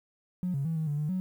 triangle tone with pitch steps, 180.8 / 138.6 / 162.9 / 158.1 / 146.1 / 150.3 / 185.6 Hz, F#3 / C#3 / E3 / D#3 / D3 / D3 / F#3, -40 / 0 / -20 / +28 / -9 / +40 / +6 cents, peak -24 dBFS, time 0.43-1.2 s, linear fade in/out 0 ms, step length 110 ms, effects tanh soft clip ceiling -25 dBFS + 10-bit

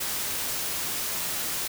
white noise, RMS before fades -30 dBFS, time 0-1.68 s, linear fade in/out 10 ms, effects none

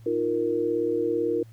sine chord, Eb suspended second, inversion none, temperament equal, 311.1 / 349.2 / 466.2 Hz, Eb4 / F4 / Bb4, 0 / 0 / 0 cents, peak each -30 / -27 / -25 dBFS, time 0.06-1.43 s, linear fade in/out 5 ms, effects added 113 Hz sine -45 dBFS peak until 1.52 s + pink hiss -62 dBFS RMS until 1.52 s

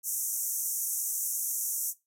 white band-pass noise, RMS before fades -32 dBFS, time 0.03-1.94 s, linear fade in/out 50 ms, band 5800 to 15000 Hz, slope 96 dB/octave, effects noise-tail reverb RT60 0.2 s tail -17 dB re dry

